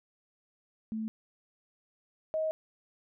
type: tone pair in turn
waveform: sine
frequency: 220 / 630.9 Hz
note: A3 / D#5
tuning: 0 / +24 cents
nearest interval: octave + tritone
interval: 1824 cents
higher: second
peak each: -32 / -28 dBFS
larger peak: second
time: 0.92-1.08 / 2.34-2.51 s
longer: second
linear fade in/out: 0 ms
effects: none